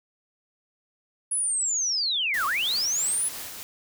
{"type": "linear two-way sweep", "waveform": "sine", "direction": "down then up", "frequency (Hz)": [10420, 1058, 10420], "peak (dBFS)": -23, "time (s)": [1.31, 3.29], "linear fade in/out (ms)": 10, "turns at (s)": 2.46}
{"type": "noise with tremolo", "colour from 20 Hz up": "white", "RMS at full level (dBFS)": -36, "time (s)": [2.34, 3.63], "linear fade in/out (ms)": 0, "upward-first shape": "sine", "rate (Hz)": 3.1, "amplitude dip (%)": 35}
{"effects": []}